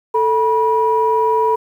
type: tone pair together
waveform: sine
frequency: 441.4 / 968.8 Hz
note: A4 / B5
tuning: +5 / -34 cents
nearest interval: octave + major second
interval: 1361 cents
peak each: -15 / -14 dBFS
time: 0.14-1.56 s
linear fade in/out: 10 ms
effects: tanh soft clip ceiling -4 dBFS + 8-bit